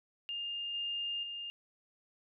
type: tone with level steps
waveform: sine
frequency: 2815 Hz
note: F7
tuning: 13 cents sharp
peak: -36 / -34 / -39 dBFS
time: 0.29-1.5 s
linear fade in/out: 0 ms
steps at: 0.74 / 1.23 s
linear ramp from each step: 2 ms
effects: none